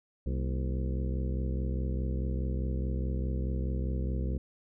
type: harmonic tone with a mistuned harmonic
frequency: 64.8 Hz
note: C2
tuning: 16 cents flat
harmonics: 1 / 2 / 3 / 4 / 5 / 6 / 7 / 8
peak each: -30 / -36 / -40 / -42 / -44 / -46 / -47 / -48 dBFS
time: 0.26-4.38 s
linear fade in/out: 5 ms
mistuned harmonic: 4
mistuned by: -150 cents
effects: none